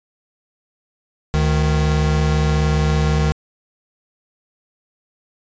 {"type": "tone pair together", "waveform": "square", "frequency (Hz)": [72.7, 154.05], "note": ["D2", "D#3"], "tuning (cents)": [-17, -17], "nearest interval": "octave + minor second", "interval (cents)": 1300, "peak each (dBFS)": -18, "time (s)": [1.34, 3.32], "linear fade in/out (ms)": 0, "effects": ["resampled to 16000 Hz"]}